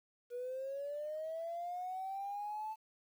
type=linear sweep; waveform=triangle; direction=up; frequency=479.9 to 880 Hz; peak=-35 dBFS; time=0.3-2.76 s; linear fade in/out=50 ms; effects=tanh soft clip ceiling -36 dBFS + 11-bit